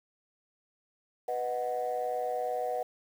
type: chord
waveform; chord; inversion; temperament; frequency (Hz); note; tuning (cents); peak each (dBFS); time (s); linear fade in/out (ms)
sine; B major; none; equal; 493.9 / 622.3 / 740; B4 / D#5 / F#5; 0 / 0 / 0; -33 / -35 / -32; 1.28-2.83; 5
effects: tanh soft clip ceiling -23 dBFS + 9-bit